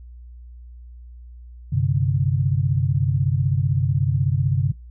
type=chord; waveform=sine; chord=G suspended fourth; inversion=none; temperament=equal with one note detuned; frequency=95.87 / 130.81 / 146.83 Hz; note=G2 / C3 / D3; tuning=-38 / 0 / 0 cents; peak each=-22 / -20 / -23 dBFS; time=1.72-4.72 s; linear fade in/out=10 ms; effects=noise-tail reverb RT60 0.2 s tail -24 dB re dry + added 60 Hz sine -38 dBFS peak until 4.9 s